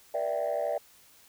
sine chord, E half-diminished seventh, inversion second, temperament equal with one note detuned, 477.6 / 587.3 / 659.3 / 784 Hz, Bb4 / D5 / E5 / G5, +42 / 0 / 0 / 0 cents, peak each -35 / -29 / -31 / -35 dBFS, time 0.14-0.78 s, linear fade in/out 5 ms, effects tanh soft clip ceiling -22 dBFS + white hiss -58 dBFS RMS until 1.28 s

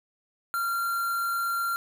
triangle tone with quantisation, 1379 Hz, F6, 22 cents flat, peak -24 dBFS, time 0.54-1.76 s, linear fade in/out 0 ms, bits 6, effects none

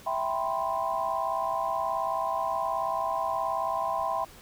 sine chord, C major seventh, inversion first, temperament equal, 659.3 / 784 / 987.8 / 1046.5 Hz, E5 / G5 / B5 / C6, 0 / 0 / 0 / 0 cents, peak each -32 dBFS, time 0.06-4.25 s, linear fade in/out 10 ms, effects pink hiss -51 dBFS RMS until 4.41 s

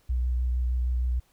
sine tone with vibrato, 61.74 Hz, B1, in tune, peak -23 dBFS, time 0.09-1.2 s, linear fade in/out 10 ms, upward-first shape sine, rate 6.5 Hz, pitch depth 20 cents each way, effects pink hiss -65 dBFS RMS until 1.32 s

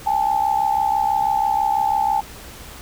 sine tone pair together, 805 / 871.1 Hz, G5 / A5, +46 / -18 cents, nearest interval minor second, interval 136 cents, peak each -19 dBFS, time 0.06-2.21 s, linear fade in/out 10 ms, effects added 63 Hz sine -44 dBFS peak until 2.81 s + pink hiss -39 dBFS RMS until 2.81 s

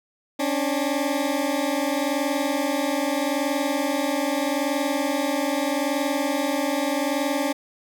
20% pulse tone pair together, 272.9 / 293.7 Hz, C#4 / D4, -27 / 0 cents, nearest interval minor second, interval 127 cents, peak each -20 dBFS, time 0.39-7.53 s, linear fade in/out 10 ms, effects none

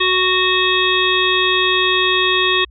harmonic tone, 370 Hz, F#4, in tune, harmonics 1 / 3 / 5 / 7 / 9 / 10, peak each -20 / -20 / -20 / -20 / -20 / -20 dBFS, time 0-2.65 s, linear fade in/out 10 ms, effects added 60 Hz sine -41 dBFS peak until 2.7 s

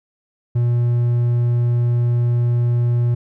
triangle tone, 120 Hz, B2, 49 cents flat, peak -12 dBFS, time 0.55-3.15 s, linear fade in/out 10 ms, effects none

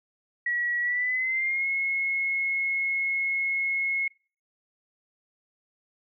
sine tone with pitch glide, 1924 to 2172 Hz, B6 to C#7, -46 to -36 cents, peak -24 dBFS, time 0.46-4.08 s, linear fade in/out 5 ms, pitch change +210 cents, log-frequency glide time 0.81-1.67 s, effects noise-tail reverb RT60 0.4 s tail -24 dB re dry

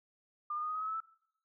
sine tone with pitch steps, 1200 / 1216 / 1232.3 / 1248.8 / 1265.5 / 1282.4 / 1299.6 / 1317 Hz, D6 / D#6 / D#6 / D#6 / D#6 / E6 / E6 / E6, +37 / -40 / -17 / +6 / +29 / -48 / -25 / -2 cents, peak -34 dBFS, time 0.5-1.004 s, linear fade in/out 5 ms, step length 63 ms, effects noise-tail reverb RT60 0.7 s tail -21 dB re dry

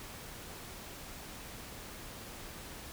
silence, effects pink hiss -47 dBFS RMS until 2.92 s

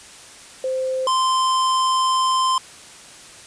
sine / square tone pair in turn, 520 / 1040 Hz, C5 / C6, -11 / -11 cents, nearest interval octave, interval 1200 cents, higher second, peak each -20 / -17 dBFS, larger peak second, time 0.64-1.07 / 1.07-2.58 s, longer second, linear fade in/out 2 ms, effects white hiss -42 dBFS RMS until 3.46 s + resampled to 22050 Hz

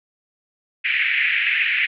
white band-pass noise, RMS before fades -20 dBFS, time 0.84-1.87 s, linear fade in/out 20 ms, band 1800 to 2600 Hz, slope 48 dB/octave, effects none

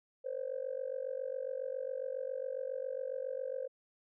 sine tone with amplitude modulation, 523.3 Hz, C5, in tune, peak -31 dBFS, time 0.24-3.68 s, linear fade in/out 20 ms, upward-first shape sine, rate 47.3 Hz, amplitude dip 95%, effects tanh soft clip ceiling -28 dBFS

